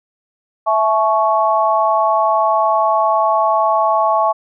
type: chord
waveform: sine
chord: A major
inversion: second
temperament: equal with one note detuned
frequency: 659.3 / 858.4 / 1108.7 Hz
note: E5 / A5 / C#6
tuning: 0 / -43 / 0 cents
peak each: -16 dBFS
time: 0.66-4.33 s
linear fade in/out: 20 ms
effects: none